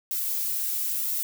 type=noise with flanger; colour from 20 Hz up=violet; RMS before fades=-28 dBFS; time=0.11-1.23 s; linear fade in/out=0 ms; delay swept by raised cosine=1.7 to 3.5 ms; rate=0.99 Hz; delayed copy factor=-0.5; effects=none